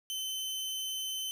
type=tone; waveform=sawtooth; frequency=3062 Hz; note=G7; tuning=41 cents flat; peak=-31 dBFS; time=0.1-1.31 s; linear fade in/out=0 ms; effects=none